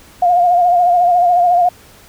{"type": "tone with vibrato", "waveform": "sine", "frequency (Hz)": 707, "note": "F5", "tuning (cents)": 21, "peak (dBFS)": -8, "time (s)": [0.22, 1.69], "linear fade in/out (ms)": 5, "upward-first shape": "sine", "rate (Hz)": 14, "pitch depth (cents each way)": 47, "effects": ["pink hiss -43 dBFS RMS until 2.08 s"]}